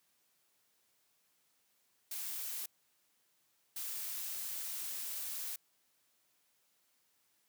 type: noise bursts at uneven times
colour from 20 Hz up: blue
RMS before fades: -41 dBFS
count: 2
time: 2.11-2.66 / 3.76-5.56 s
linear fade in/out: 5 ms
effects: white hiss -75 dBFS RMS until 7.48 s + high-pass 100 Hz 12 dB/octave